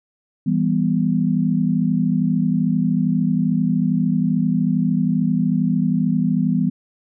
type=chord; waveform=sine; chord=E minor; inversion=none; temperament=just; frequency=164.81 / 197.78 / 247.2 Hz; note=E3 / G3 / B3; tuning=0 / +16 / +2 cents; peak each=-20 dBFS; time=0.46-6.7 s; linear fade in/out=10 ms; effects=none